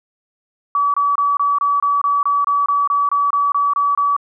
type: tone bursts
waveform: sine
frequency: 1144 Hz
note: D6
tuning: 46 cents flat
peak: -13 dBFS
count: 16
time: 0.75-4.165 s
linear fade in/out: 2 ms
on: 190 ms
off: 25 ms
effects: none